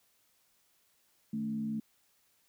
sine tone with frequency modulation, 220 Hz, A3, in tune, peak -32 dBFS, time 1.33-1.8 s, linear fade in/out 5 ms, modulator 64.5 Hz, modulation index 0.53, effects white hiss -71 dBFS RMS until 2.48 s

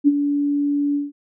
sine tone with ADSR envelope, 287.4 Hz, D4, 37 cents flat, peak -8 dBFS, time 0.04-1.12 s, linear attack 35 ms, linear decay 36 ms, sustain -9 dB, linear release 170 ms, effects none

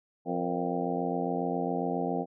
harmonic tone with a mistuned harmonic, 87.31 Hz, F2, in tune, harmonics 2 / 3 / 4 / 5 / 6 / 7 / 8 / 9, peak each -35 / -34 / -37 / -35 / -40 / -40 / -36 / -36 dBFS, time 0.25-2.26 s, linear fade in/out 50 ms, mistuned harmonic 5, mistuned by +96 cents, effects none

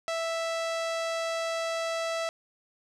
sawtooth tone with low-pass filter, 659.3 Hz, E5, in tune, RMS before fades -31 dBFS, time 0.08-2.29 s, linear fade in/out 0 ms, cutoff 6800 Hz, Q 0.91, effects none

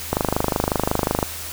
click train, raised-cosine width 1 ms, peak -4 dBFS, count 29, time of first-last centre 0.13-1.228 s, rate 25.5 Hz, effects added 80 Hz sine -39 dBFS peak until 1.52 s + white hiss -32 dBFS RMS until 1.52 s

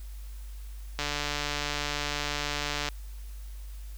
click train, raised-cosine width 0.2 ms, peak -13 dBFS, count 278, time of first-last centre 0.99-2.887 s, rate 146 Hz, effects added 50 Hz sine -38 dBFS peak until 3.97 s + white hiss -56 dBFS RMS until 3.97 s

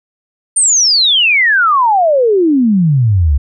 sine exponential sweep, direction down, 9100 to 65.7 Hz, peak -7 dBFS, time 0.56-3.38 s, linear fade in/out 10 ms, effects none

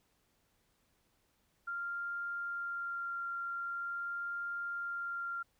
sine tone with vibrato, 1390 Hz, F6, 9 cents flat, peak -36 dBFS, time 1.67-5.43 s, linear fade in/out 10 ms, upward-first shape sine, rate 0.44 Hz, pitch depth 8 cents each way, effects pink hiss -75 dBFS RMS until 5.59 s

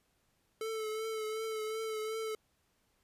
square tone with vibrato, 438.1 Hz, A4, 7 cents flat, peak -36 dBFS, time 0.61-2.35 s, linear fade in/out 2 ms, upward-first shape triangle, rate 2.7 Hz, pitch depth 34 cents each way, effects pink hiss -75 dBFS RMS until 3.03 s + resampled to 32000 Hz

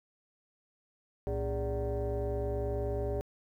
sine tone with frequency modulation, 234.8 Hz, A#3, 13 cents sharp, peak -29 dBFS, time 1.27-3.21 s, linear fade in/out 0 ms, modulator 173 Hz, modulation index 2.2, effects tanh soft clip ceiling -26 dBFS + 11-bit

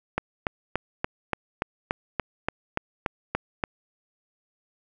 click train, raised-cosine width 0.5 ms, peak -9 dBFS, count 13, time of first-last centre 0.18-3.638 s, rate 3.47 Hz, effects none

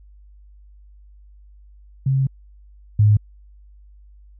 sine tone pair in turn, 134.4 / 104.94 Hz, C3 / G#2, +47 / +18 cents, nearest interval major third, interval 429 cents, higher first, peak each -15 / -10 dBFS, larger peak second, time 2.06-2.27 / 2.99-3.17 s, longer first, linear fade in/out 5 ms, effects added 50 Hz sine -44 dBFS peak until 4.39 s

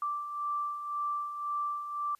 sine beating tone pair, 1171 / 1172.9 Hz, D6 / D6, -5 / -3 cents, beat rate 1.9 Hz, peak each -40 / -32 dBFS, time 0.02-2.15 s, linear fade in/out 2 ms, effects white hiss -69 dBFS RMS until 2.19 s + resampled to 32000 Hz

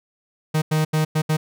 45% pulse tone bursts at uneven times, 155.56 Hz, D#3, in tune, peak -17 dBFS, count 5, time 0.54-0.62 / 0.71-0.85 / 0.93-1.05 / 1.15-1.22 / 1.29-1.37 s, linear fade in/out 10 ms, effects none

